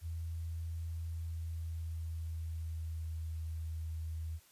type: tone with pitch glide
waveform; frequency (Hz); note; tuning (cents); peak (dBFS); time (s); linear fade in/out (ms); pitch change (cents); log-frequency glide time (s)
sine; 82.41 to 80.3; E2 to E2; 0 to -45; -37; 0.01-4.4; 50; -45; 1.08-3.33
effects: white hiss -64 dBFS RMS until 4.51 s + resampled to 32000 Hz